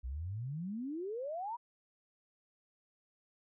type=exponential sweep; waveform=sine; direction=up; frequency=58.27 to 987.8 Hz; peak=-37 dBFS; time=0.03-1.57 s; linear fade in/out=20 ms; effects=none